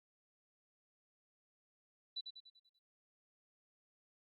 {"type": "tone with echo", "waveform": "sine", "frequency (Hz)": 3968, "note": "B7", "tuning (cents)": 7, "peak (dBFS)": -39, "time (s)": [2.16, 2.21], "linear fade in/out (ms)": 10, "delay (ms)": 97, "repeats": 6, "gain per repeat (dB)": -6, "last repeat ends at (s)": 2.792, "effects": ["Opus 48 kbps"]}